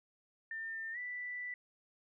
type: tone with pitch glide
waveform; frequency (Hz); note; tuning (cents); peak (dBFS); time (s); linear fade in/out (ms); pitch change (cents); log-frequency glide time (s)
sine; 1801 to 1975.4; A6 to B6; +40 to 0; -39; 0.51-1.54; 2; +160; 0.92-0.98
effects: none